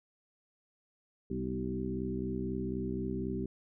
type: harmonic tone with a mistuned harmonic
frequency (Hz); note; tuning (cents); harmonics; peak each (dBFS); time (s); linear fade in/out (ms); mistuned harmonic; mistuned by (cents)
64; C2; -38; 1 / 2 / 3 / 4 / 5 / 6; -42 / -42 / -38 / -39 / -41 / -39; 1.3-3.46; 5; 4; -38
effects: none